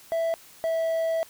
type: tone pair in turn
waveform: triangle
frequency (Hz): 660 / 653.9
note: E5 / E5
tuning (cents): +2 / -14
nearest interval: unison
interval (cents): 16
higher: first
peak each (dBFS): -21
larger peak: neither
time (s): 0.12-0.34 / 0.64-1.23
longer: second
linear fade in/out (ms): 0
effects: white hiss -51 dBFS RMS until 1.29 s